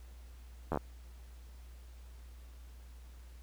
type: slowing click train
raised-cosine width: 1 ms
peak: -19 dBFS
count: 5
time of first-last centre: 0.72-0.773 s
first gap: 12 ms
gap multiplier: 1.07
effects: added 60 Hz sine -49 dBFS peak until 3.42 s + pink hiss -64 dBFS RMS until 3.42 s